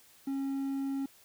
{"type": "tone", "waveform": "triangle", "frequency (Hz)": 273, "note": "C#4", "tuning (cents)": -26, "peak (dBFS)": -29, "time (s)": [0.27, 1.06], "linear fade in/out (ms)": 5, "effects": ["white hiss -60 dBFS RMS until 1.24 s"]}